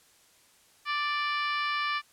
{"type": "harmonic tone", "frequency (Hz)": 587.3, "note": "D5", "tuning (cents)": 0, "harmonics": [2, 3, 4, 5, 6, 7, 8, 9], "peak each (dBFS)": [-30, -34, -34, -39, -43, -44, -45, -46], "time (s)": [0.85, 2.02], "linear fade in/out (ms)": 50, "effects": ["white hiss -61 dBFS RMS until 2.12 s", "low-pass 11000 Hz 12 dB/octave"]}